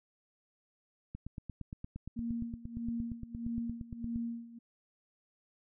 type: click train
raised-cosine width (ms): 5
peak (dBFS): -29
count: 27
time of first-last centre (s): 1.15-4.159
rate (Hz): 8.64
type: tone with tremolo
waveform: sine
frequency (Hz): 233.2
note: A#3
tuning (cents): +1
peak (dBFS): -33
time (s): 2.16-4.59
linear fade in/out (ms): 10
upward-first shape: sine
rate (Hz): 1.6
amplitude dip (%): 85
effects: none